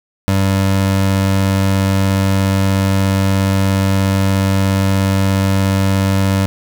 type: tone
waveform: 25% pulse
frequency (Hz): 96.9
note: G2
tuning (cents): -20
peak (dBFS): -8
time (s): 0.28-6.46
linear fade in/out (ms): 0
effects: 8-bit